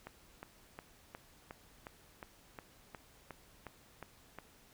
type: click train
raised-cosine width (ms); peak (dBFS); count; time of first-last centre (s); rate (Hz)
0.5; -30; 13; 0.07-4.387; 2.78
effects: pink hiss -63 dBFS RMS until 4.73 s